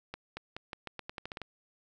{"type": "accelerating click train", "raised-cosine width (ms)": 0.3, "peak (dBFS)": -23, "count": 12, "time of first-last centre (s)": [0.14, 1.417], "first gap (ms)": 230, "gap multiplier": 0.85, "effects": []}